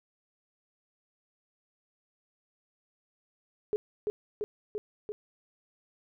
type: tone with echo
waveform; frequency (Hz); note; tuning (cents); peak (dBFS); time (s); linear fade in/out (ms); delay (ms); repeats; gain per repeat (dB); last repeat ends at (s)
sine; 420; G#4; +19; -25; 3.73-3.76; 0; 340; 4; -2; 5.12
effects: none